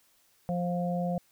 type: harmonic tone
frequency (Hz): 176.1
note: F3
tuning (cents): +15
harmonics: 1 / 3 / 4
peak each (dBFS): -29 / -34 / -35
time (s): 0.49-1.18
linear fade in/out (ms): 0
effects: white hiss -66 dBFS RMS until 1.31 s